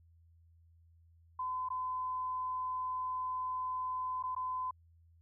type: tone with dropouts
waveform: sine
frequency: 1018 Hz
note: C6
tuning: 48 cents flat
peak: -34 dBFS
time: 1.39-4.71 s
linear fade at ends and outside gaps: 5 ms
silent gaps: 1.688-1.702 / 4.227-4.236 / 4.35-4.363 s
effects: added 83 Hz sine -61 dBFS peak until 5.21 s